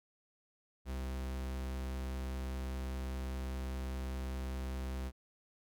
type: tone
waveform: 45% pulse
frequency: 65 Hz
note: C2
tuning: 11 cents flat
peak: -37 dBFS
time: 0.85-5.12 s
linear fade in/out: 50 ms
effects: none